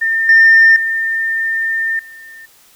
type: tone with level steps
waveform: sine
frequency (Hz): 1806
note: A6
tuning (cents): +45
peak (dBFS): -12 / -3 / -14 / -33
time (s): 0.01-2.46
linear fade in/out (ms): 10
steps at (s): 0.29 / 0.76 / 1.99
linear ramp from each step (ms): 2
effects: tanh soft clip ceiling -1 dBFS + white hiss -48 dBFS RMS until 2.75 s